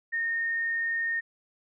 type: tone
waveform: sine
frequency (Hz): 1838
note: A#6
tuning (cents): -25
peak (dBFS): -26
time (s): 0.12-1.21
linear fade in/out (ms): 20
effects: none